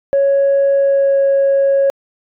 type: tone with pitch glide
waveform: sine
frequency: 554.4 to 550.6 Hz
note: C#5 to C#5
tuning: 0 to -12 cents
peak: -8 dBFS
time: 0.13-1.9 s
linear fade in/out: 0 ms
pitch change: -12 cents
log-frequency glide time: 0.74-1.19 s
effects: tanh soft clip ceiling -7 dBFS